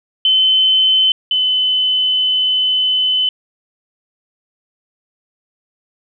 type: tone pair in turn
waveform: sine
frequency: 3057 / 3027 Hz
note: G7 / F#7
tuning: -44 / +39 cents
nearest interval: unison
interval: 17 cents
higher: first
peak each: -9 / -12 dBFS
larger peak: first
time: 0.25-1.12 / 1.31-3.29 s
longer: second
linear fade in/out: 2 ms
effects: none